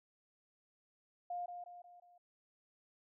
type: tone with echo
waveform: sine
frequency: 707 Hz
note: F5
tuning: 21 cents sharp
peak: -38 dBFS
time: 1.3-1.46 s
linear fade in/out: 5 ms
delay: 180 ms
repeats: 4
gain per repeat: -6 dB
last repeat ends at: 2.18 s
effects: none